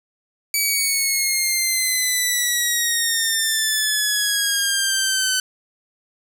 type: exponential sweep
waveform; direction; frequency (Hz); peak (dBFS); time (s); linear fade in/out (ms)
10% pulse; down; 2292 to 1514; -9; 0.54-5.4; 2
effects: none